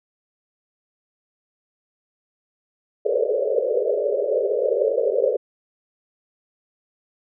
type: band-pass noise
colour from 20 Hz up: white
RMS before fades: -21 dBFS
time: 3.05-5.37 s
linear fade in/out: 10 ms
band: 400 to 590 Hz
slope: 96 dB/octave
effects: none